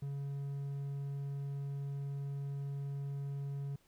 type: tone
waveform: triangle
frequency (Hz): 140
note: C#3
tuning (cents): +18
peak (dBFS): -35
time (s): 0.02-3.76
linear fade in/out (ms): 5
effects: pink hiss -71 dBFS RMS until 3.87 s